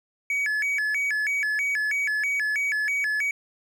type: tone with vibrato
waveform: triangle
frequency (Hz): 1969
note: B6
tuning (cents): -6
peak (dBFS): -21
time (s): 0.3-3.31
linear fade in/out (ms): 2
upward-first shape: square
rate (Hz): 3.1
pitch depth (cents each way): 240
effects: none